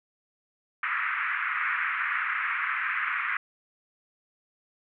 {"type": "band-pass noise", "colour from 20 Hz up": "pink", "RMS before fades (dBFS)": -29, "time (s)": [0.83, 3.37], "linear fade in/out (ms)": 2, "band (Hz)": [1200, 2300], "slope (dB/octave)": 48, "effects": []}